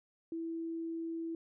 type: tone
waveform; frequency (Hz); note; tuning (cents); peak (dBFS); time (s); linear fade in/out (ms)
sine; 329.6; E4; 0; -36; 0.32-1.35; 2
effects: none